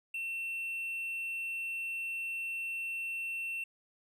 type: tone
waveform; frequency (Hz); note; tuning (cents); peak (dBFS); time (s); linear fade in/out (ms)
triangle; 2700; E7; +41; -33; 0.14-3.64; 5
effects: none